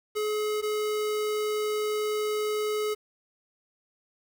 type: tone pair in turn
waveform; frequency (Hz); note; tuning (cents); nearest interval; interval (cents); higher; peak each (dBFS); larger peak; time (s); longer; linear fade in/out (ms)
square; 424.6 / 424.6; G#4 / G#4; +38 / +38; unison; 0; neither; -27; neither; 0.15-0.62 / 0.62-2.95; second; 20
effects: 9-bit